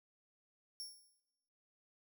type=tone with exponential decay; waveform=sawtooth; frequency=5480 Hz; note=F8; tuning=34 cents flat; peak=-39 dBFS; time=0.8-1.2 s; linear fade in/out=0 ms; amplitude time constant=86 ms; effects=noise-tail reverb RT60 1.0 s tail -21 dB re dry